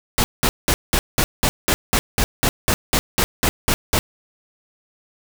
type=noise bursts; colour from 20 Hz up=pink; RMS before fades=-17 dBFS; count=16; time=0.18-3.99 s; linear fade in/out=0 ms; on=60 ms; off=190 ms; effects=none